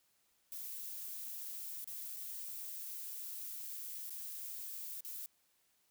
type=noise with dropouts; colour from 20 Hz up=violet; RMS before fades=-45 dBFS; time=0.52-5.26 s; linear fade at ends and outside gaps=0 ms; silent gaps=1.843-1.875 / 2.164-2.168 / 4.097-4.105 / 5.006-5.048 s; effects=white hiss -75 dBFS RMS until 5.9 s